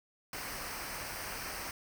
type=noise with comb filter; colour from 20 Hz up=pink; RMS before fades=-41 dBFS; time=0.33-1.71 s; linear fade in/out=2 ms; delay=0.28 ms; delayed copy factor=-0.6; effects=none